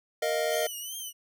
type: chord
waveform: square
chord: Bb suspended fourth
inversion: none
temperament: equal with one note detuned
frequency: 466.2 / 622.3 / 702.5 Hz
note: Bb4 / Eb5 / F5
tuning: 0 / 0 / +10 cents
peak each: -32 / -29 / -34 dBFS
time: 0.22-0.67 s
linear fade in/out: 5 ms
type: tone with vibrato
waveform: 10% pulse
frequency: 3018 Hz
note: F#7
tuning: 34 cents sharp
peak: -28 dBFS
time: 0.49-1.13 s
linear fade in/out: 50 ms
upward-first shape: triangle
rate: 2.6 Hz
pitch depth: 110 cents each way
effects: none